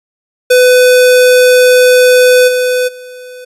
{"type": "tone with level steps", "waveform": "square", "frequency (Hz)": 501, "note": "B4", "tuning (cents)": 25, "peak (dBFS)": [-4, -10, -28], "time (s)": [0.5, 3.45], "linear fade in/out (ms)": 10, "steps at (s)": [2.47, 2.87], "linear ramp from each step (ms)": 20, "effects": ["resampled to 32000 Hz"]}